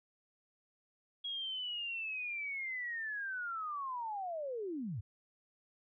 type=linear sweep; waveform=sine; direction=down; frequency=3322 to 85.9 Hz; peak=-37 dBFS; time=1.24-5.01 s; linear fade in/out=10 ms; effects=none